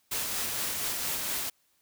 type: noise with tremolo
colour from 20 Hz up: white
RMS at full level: -31 dBFS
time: 0.11-1.5 s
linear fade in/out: 10 ms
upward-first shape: sine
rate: 4.3 Hz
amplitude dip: 25%
effects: white hiss -70 dBFS RMS until 1.81 s